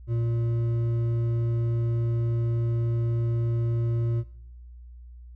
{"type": "tone with hard clipping", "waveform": "triangle", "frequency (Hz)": 116.54, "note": "A#2", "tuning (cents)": 0, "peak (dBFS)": -25, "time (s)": [0.07, 4.24], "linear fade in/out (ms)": 50, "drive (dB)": 11, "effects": ["noise-tail reverb RT60 0.8 s tail -19 dB re dry", "added 60 Hz sine -42 dBFS peak until 5.35 s"]}